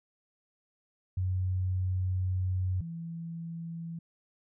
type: tone pair in turn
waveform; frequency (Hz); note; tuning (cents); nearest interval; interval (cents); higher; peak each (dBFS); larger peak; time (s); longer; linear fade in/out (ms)
sine; 92.5 / 166.59; F#2 / E3; 0 / +19; minor seventh; 1019; second; -27 / -36; first; 1.17-2.81 / 2.81-3.99; first; 5
effects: none